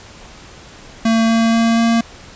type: tone with pitch steps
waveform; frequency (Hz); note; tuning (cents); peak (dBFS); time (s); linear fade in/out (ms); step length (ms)
square; 226 / 227.4 / 228.9 / 230.3; A3 / A#3 / A#3 / A#3; +47 / -43 / -31 / -21; -12; 1.05-2.01; 5; 240
effects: pink hiss -39 dBFS RMS until 2.35 s + resampled to 16000 Hz